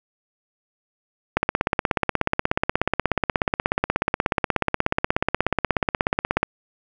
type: click train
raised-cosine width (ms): 0.5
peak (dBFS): -3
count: 85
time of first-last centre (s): 1.37-6.43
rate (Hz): 16.6
effects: none